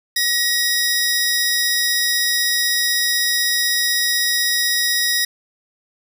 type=tone pair together; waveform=20% pulse; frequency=1900 / 5072 Hz; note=A#6 / D#8; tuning=+33 / +32 cents; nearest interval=octave + perfect fourth; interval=1699 cents; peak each=-13 / -15 dBFS; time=0.16-5.25 s; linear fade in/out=5 ms; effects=none